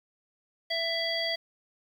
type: harmonic tone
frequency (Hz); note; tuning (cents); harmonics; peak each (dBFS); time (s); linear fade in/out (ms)
664; E5; +12; 1 / 3 / 5 / 7; -33 / -33 / -33 / -33; 0.7-1.36; 10
effects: 9-bit